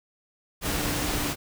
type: tone in noise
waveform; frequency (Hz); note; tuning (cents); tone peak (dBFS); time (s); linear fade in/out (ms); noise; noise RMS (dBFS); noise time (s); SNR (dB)
sine; 293.8; D4; +1; -34; 0.65-1.33; 50; pink; -28; 0.61-1.36; -9
effects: none